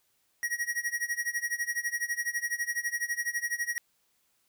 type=tone with tremolo; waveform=square; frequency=1898 Hz; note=A#6; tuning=31 cents sharp; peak=-27 dBFS; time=0.43-3.78 s; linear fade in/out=0 ms; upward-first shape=sine; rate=12 Hz; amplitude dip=90%; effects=white hiss -72 dBFS RMS until 4.48 s